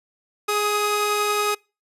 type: tone pair together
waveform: sawtooth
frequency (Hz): 415.3 / 1256.8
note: G#4 / D#6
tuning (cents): 0 / +17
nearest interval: octave + perfect fifth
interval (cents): 1917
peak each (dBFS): -19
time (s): 0.48-1.55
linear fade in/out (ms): 10
effects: noise-tail reverb RT60 0.3 s tail -26 dB re dry + resampled to 32000 Hz

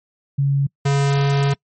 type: tone pair in turn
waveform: sine / square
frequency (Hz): 139.3 / 140.11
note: C#3 / C#3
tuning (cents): +9 / +19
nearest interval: unison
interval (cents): 10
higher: second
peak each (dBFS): -14 / -15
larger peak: first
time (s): 0.38-0.67 / 0.85-1.54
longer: second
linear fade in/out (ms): 10
effects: noise-tail reverb RT60 0.1 s tail -25 dB re dry + MP3 32 kbps

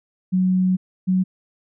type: tone pair in turn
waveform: sine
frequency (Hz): 185 / 185.69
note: F#3 / F#3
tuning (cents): 0 / +6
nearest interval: unison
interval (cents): 6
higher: second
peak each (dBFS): -15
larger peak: neither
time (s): 0.32-0.77 / 1.07-1.24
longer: first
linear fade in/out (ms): 20
effects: none

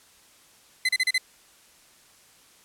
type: tone bursts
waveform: 30% pulse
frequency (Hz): 2038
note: C7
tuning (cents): -46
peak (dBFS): -17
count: 5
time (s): 0.85-1.181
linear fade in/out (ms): 5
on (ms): 39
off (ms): 34
effects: white hiss -56 dBFS RMS until 2.64 s + low-pass 11000 Hz 12 dB/octave

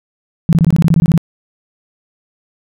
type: tone bursts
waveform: sine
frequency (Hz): 164.81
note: E3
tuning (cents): 0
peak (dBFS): -6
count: 12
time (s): 0.49-1.177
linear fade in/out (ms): 0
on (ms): 38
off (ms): 21
effects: none

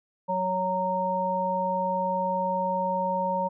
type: harmonic tone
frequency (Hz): 185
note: F#3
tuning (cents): 0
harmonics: 1 / 3 / 5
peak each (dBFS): -33 / -29 / -26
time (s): 0.28-3.49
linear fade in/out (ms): 20
effects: none

